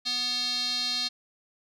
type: tone with band-pass filter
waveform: square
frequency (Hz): 246.9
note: B3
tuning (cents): 0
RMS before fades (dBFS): -29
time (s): 0.05-1.09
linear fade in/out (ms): 20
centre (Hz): 4200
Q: 7.2
effects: none